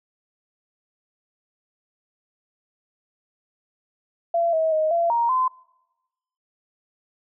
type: tone with pitch steps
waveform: sine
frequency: 679 / 641 / 625 / 680 / 937 / 1027 Hz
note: F5 / E5 / D#5 / F5 / A#5 / C6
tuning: -49 / -49 / +8 / -46 / +9 / -33 cents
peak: -18 dBFS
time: 4.34-5.48 s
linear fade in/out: 5 ms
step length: 190 ms
effects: noise-tail reverb RT60 1.0 s tail -23 dB re dry